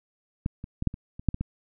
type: clicks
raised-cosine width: 5 ms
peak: -14 / -24 / -17 / -9 / -24 / -26 / -9 / -19 / -16 dBFS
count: 9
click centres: 0.461 / 0.641 / 0.824 / 0.873 / 0.941 / 1.195 / 1.287 / 1.344 / 1.41 s
effects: none